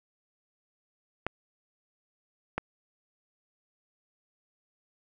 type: clicks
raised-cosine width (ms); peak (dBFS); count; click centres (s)
0.5; -14; 2; 1.266 / 2.58
effects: none